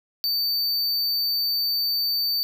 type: tone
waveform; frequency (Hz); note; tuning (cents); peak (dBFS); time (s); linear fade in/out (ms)
square; 4580; D8; -44; -22; 0.24-2.43; 0
effects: none